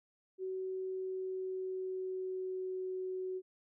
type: tone with pitch glide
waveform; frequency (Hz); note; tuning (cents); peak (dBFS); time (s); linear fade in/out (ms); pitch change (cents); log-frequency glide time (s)
sine; 376.1 to 372.4; F#4 to F#4; +28 to +11; -36; 0.38-3.42; 50; -17; 0.89-2.88
effects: none